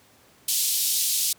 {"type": "band-pass noise", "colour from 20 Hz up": "white", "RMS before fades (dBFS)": -24, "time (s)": [0.48, 1.33], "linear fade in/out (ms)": 5, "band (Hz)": [3400, 14000], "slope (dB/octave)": 24, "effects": ["pink hiss -56 dBFS RMS until 1.38 s", "high-pass 100 Hz 12 dB/octave"]}